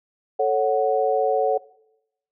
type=chord; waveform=sine; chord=F# minor; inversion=first; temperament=equal; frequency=440 / 554.4 / 740 Hz; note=A4 / C#5 / F#5; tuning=0 / 0 / 0 cents; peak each=-22 dBFS; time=0.39-1.58 s; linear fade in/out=10 ms; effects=noise-tail reverb RT60 0.8 s tail -20 dB re dry